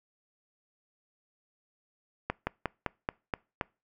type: slowing click train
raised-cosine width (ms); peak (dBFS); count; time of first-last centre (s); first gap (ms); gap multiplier
0.5; -14; 7; 2.3-3.612; 170; 1.1
effects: noise-tail reverb RT60 0.3 s tail -25 dB re dry